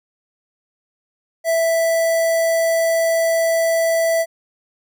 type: tone with notch filter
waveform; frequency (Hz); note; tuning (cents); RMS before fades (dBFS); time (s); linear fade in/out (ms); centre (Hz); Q
square; 659.3; E5; 0; -17; 1.44-4.26; 50; 3500; 1.5
effects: none